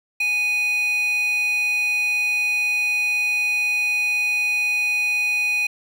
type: tone with high-pass filter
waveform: square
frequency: 827 Hz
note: G#5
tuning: 8 cents flat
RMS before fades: -21 dBFS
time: 0.2-5.67 s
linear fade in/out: 5 ms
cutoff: 2400 Hz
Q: 6.9
effects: none